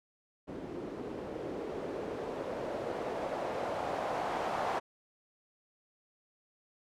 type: noise with low-pass filter sweep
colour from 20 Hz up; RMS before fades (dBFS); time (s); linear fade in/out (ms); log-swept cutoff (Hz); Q
blue; -37; 0.47-4.8; 20; 330 to 810; 2
effects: none